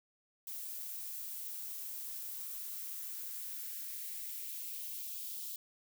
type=noise with high-pass filter sweep; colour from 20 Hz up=violet; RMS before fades=-43 dBFS; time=0.47-5.56 s; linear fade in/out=2 ms; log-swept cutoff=420 to 3500 Hz; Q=1.9; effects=none

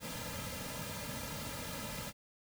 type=noise with comb filter; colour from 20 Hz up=pink; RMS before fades=-42 dBFS; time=0-2.13 s; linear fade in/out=50 ms; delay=2.7 ms; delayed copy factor=-1; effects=none

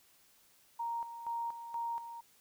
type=tone with tremolo; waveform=sine; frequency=932.3 Hz; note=A#5; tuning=in tune; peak=-34 dBFS; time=0.79-2.21 s; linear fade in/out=10 ms; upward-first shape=square; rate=2.1 Hz; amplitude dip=65%; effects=white hiss -66 dBFS RMS until 2.4 s

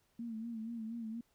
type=tone with vibrato; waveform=sine; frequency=227.2 Hz; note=A#3; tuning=44 cents flat; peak=-39 dBFS; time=0.19-1.21 s; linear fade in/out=5 ms; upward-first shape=sine; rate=4.2 Hz; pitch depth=66 cents each way; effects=pink hiss -75 dBFS RMS until 1.34 s

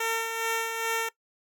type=tone with tremolo; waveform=10% pulse; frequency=453.7 Hz; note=A#4; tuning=47 cents flat; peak=-17 dBFS; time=0-1.09 s; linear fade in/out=5 ms; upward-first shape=sine; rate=2.4 Hz; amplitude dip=45%; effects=noise-tail reverb RT60 0.1 s tail -19 dB re dry

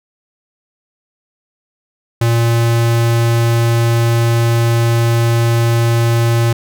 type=tone; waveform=square; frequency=116.54 Hz; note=A#2; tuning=in tune; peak=-11 dBFS; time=2.21-6.53 s; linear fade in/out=5 ms; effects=none

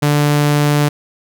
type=tone; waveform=sawtooth; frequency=146.83 Hz; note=D3; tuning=in tune; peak=-7 dBFS; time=0.02-0.89 s; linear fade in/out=10 ms; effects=none

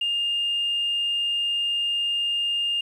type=tone; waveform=sine; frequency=2818 Hz; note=F7; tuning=15 cents sharp; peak=-21 dBFS; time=0.01-2.81 s; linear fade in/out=5 ms; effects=tanh soft clip ceiling -17 dBFS + 9-bit

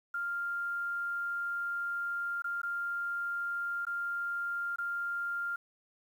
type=tone with dropouts; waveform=sine; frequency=1396.9 Hz; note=F6; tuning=in tune; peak=-32 dBFS; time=0.14-5.56 s; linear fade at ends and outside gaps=5 ms; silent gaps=2.421-2.442 / 2.617-2.631 / 3.852-3.867 / 4.76-4.784 s; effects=10-bit

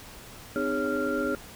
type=tone cluster; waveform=sine; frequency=256.5 / 305.6 / 408.7 / 555 / 1388 Hz; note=C4 / D#4 / G#4 / C#5 / F6; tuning=-34 / -31 / -28 / +2 / -11 cents; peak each=-31 dBFS; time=0.56-1.35 s; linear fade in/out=0 ms; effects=tanh soft clip ceiling -17 dBFS + pink hiss -46 dBFS RMS until 1.55 s

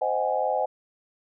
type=chord; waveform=sine; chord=Ab dominant seventh; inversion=first; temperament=just; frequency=519.1 / 623 / 747.5 / 830.6 Hz; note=C5 / Eb5 / Gb5 / Ab5; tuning=-14 / +2 / +17 / 0 cents; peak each=-28 dBFS; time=0.01-0.66 s; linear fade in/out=10 ms; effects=none

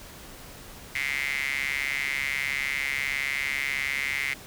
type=tone with high-pass filter; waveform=sawtooth; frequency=138.59 Hz; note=C#3; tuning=in tune; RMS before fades=-29 dBFS; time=0.95-4.34 s; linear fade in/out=5 ms; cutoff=2100 Hz; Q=9.8; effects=pink hiss -45 dBFS RMS until 4.46 s

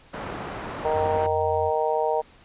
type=low-pass noise; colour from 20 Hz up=white; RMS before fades=-34 dBFS; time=0.13-1.27 s; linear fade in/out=10 ms; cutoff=1100 Hz; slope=12 dB/octave
type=harmonic tone; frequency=155.56 Hz; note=D#3; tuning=in tune; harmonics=3 / 4 / 5 / 6; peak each=-25 / -26 / -27 / -28 dBFS; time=0.84-2.22 s; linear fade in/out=20 ms
type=tone with pitch glide; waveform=sine; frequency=92.5 to 89.4 Hz; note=F#2 to F2; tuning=0 to +41 cents; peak=-32 dBFS; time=0.91-1.72 s; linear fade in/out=50 ms; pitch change=-59 cents; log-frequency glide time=1.11-1.6 s
effects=pink hiss -53 dBFS RMS until 2.44 s + resampled to 8000 Hz

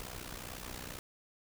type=noise with amplitude modulation; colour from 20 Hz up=pink; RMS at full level=-41 dBFS; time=0-0.99 s; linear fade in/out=0 ms; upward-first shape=sine; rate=62.1 Hz; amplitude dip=80%; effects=none

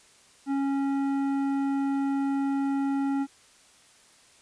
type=tone with tanh clipping; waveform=sine; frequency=275.7 Hz; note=C#4; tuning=9 cents flat; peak=-26 dBFS; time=0.46-3.27 s; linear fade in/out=50 ms; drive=12 dB; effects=white hiss -57 dBFS RMS until 4.41 s + resampled to 22050 Hz

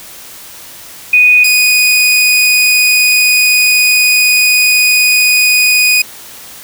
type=tone pair in turn; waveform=sine / sawtooth; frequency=2481 / 2481 Hz; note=D#7 / D#7; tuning=-6 / -6 cents; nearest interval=unison; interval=0 cents; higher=neither; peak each=-3 dBFS; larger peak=neither; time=1.13-1.44 / 1.44-6.02 s; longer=second; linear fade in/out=5 ms; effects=white hiss -32 dBFS RMS until 6.63 s

